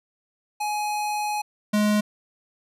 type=tone pair in turn; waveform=square; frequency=839 / 209.8 Hz; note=G#5 / G#3; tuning=+17 / +18 cents; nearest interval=2 octaves; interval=2399 cents; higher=first; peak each=-25 / -19 dBFS; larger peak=second; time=0.6-1.42 / 1.73-2.01 s; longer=first; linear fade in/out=10 ms; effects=resampled to 32000 Hz